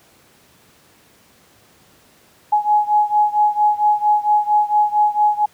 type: beating tone pair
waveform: sine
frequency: 838 / 842.4 Hz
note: G#5 / G#5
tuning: +15 / +24 cents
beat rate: 4.4 Hz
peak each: -15 / -17 dBFS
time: 2.52-5.46 s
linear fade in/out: 10 ms
effects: pink hiss -52 dBFS RMS until 5.53 s + high-pass 100 Hz 12 dB/octave